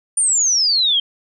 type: exponential sweep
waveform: sine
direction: down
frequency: 9380 to 3136 Hz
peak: -13 dBFS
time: 0.17-1 s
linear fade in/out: 5 ms
effects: none